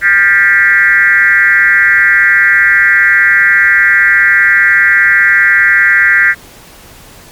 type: tone with frequency modulation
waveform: sine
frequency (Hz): 1770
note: A6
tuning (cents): +10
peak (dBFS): -4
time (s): 0.01-6.35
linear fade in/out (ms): 50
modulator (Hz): 185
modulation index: 1.6
effects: pink hiss -36 dBFS RMS until 7.31 s + MP3 96 kbps